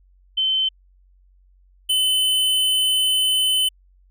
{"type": "tone pair in turn", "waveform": ["sine", "square"], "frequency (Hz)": [3075, 3034], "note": ["G7", "F#7"], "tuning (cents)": [-34, 43], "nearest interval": "unison", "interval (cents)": 23, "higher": "first", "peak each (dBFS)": -17, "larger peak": "neither", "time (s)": [[0.37, 0.69], [1.89, 3.69]], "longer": "second", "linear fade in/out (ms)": 10, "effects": ["added 46 Hz sine -52 dBFS peak until 4.1 s"]}